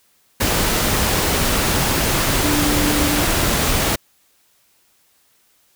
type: tone in noise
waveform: sine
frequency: 295.2 Hz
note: D4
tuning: 9 cents sharp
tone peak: -20 dBFS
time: 2.43-3.23 s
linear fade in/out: 10 ms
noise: pink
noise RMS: -18 dBFS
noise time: 0.4-3.96 s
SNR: -5 dB
effects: white hiss -59 dBFS RMS until 5.75 s